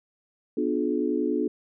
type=chord; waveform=sine; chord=B diminished seventh; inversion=none; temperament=just; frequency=246.9 / 296.3 / 355.6 / 426.7 Hz; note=B3 / D4 / F4 / Ab4; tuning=0 / +15 / +31 / +47 cents; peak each=-29 / -27 / -29 / -29 dBFS; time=0.57-1.48 s; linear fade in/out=5 ms; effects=none